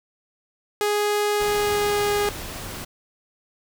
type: tone with pitch glide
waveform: sawtooth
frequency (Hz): 415.3 to 411.2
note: G#4 to G#4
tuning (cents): 0 to -17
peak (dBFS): -16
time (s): 0.81-2.29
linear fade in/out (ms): 0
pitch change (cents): -17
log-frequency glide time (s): 1.34-2.08
type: noise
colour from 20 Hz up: pink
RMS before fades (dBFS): -34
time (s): 1.4-2.85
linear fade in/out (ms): 10
effects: none